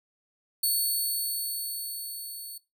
5% pulse tone with level ramp, 4435 Hz, C#8, in tune, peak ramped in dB -16 to -32 dBFS, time 0.63-2.58 s, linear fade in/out 5 ms, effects noise-tail reverb RT60 0.2 s tail -17 dB re dry

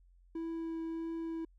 triangle tone with vibrato, 328 Hz, E4, 9 cents flat, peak -34 dBFS, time 0.35-1.45 s, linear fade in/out 5 ms, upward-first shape triangle, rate 1.6 Hz, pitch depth 9 cents each way, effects added 44 Hz sine -60 dBFS peak until 1.58 s

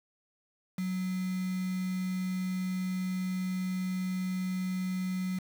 sine tone with quantisation, 185 Hz, F#3, in tune, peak -30 dBFS, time 0.78-5.39 s, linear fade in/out 5 ms, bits 7, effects none

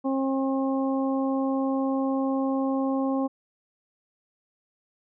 harmonic tone, 268.4 Hz, C4, 44 cents sharp, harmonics 1 / 2 / 3 / 4, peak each -24 / -30 / -34 / -36 dBFS, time 0.04-3.28 s, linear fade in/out 20 ms, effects none

